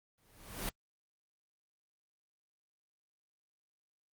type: noise with exponential growth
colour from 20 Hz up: pink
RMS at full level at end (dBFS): -34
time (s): 0.18-0.69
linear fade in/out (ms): 1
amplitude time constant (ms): 110
effects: Opus 24 kbps